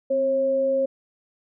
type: tone pair together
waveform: sine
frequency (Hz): 261.6 / 540.4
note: C4 / C#5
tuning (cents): 0 / -44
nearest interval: octave + minor second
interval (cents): 1256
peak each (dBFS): -31 / -19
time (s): 0.1-0.86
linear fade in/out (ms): 10
effects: none